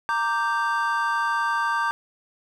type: chord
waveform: triangle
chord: G minor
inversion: first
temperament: equal with one note detuned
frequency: 926.4 / 1174.7 / 1568 Hz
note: Bb5 / D6 / G6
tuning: -11 / 0 / 0 cents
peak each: -24 dBFS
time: 0.09-1.91 s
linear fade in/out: 0 ms
effects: none